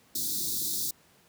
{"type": "band-stop noise", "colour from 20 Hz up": "white", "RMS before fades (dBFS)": -31, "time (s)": [0.15, 0.91], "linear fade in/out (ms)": 5, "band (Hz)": [390, 3600], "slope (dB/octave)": 96, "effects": ["pink hiss -61 dBFS RMS until 1.28 s", "high-pass 100 Hz 12 dB/octave"]}